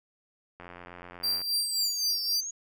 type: click train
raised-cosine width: 0.5 ms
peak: -29 dBFS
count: 73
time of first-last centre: 0.6-1.416 s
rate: 88.2 Hz
type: tone with tremolo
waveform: 45% pulse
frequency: 4718 Hz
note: D8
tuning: 7 cents sharp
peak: -24 dBFS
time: 1.23-2.41 s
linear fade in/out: 10 ms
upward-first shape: sine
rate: 3.8 Hz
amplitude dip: 60%
type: exponential two-way sweep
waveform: sine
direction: down then up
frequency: 9397 to 5274 to 6760 Hz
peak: -33 dBFS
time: 1.53-2.51 s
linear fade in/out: 10 ms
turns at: 2.23 s
effects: none